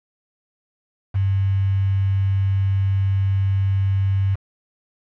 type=tone with quantisation; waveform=sine; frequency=97.3 Hz; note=G2; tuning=12 cents flat; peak=-16 dBFS; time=1.14-4.36 s; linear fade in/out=20 ms; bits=6; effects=low-pass 2000 Hz 12 dB/octave